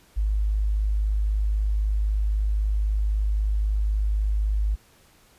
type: tone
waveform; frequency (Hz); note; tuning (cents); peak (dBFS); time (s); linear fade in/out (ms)
sine; 51.91; G#1; 0; -20; 0.16-4.76; 20
effects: pink hiss -57 dBFS RMS until 5.38 s + resampled to 32000 Hz